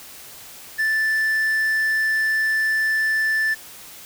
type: tone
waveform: triangle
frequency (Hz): 1760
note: A6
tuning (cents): 0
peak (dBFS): -16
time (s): 0.78-3.55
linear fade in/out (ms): 20
effects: white hiss -41 dBFS RMS until 4.05 s